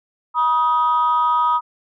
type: tone pair together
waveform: sine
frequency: 966 / 1252.3 Hz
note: B5 / D#6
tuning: -39 / +11 cents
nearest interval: major third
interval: 450 cents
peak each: -16 dBFS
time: 0.34-1.61 s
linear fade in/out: 50 ms
effects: tanh soft clip ceiling -9 dBFS